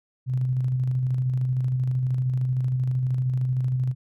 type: tone with tremolo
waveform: sine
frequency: 128 Hz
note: C3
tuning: 38 cents flat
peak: -20 dBFS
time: 0.26-3.95 s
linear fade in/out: 50 ms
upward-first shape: square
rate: 13 Hz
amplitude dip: 25%
effects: none